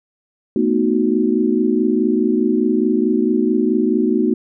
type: chord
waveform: sine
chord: B dominant seventh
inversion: third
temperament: equal with one note detuned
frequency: 222.2 / 246.9 / 311.1 / 370 Hz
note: A3 / B3 / D#4 / F#4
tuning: +17 / 0 / 0 / 0 cents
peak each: -19 dBFS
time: 0.56-4.34 s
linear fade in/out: 2 ms
effects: none